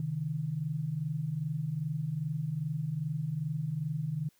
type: tone pair together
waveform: sine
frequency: 133.6 / 156.1 Hz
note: C3 / D#3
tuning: +36 / +6 cents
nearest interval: minor third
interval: 270 cents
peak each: -36 / -32 dBFS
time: 0-4.29 s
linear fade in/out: 2 ms
effects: white hiss -69 dBFS RMS until 4.39 s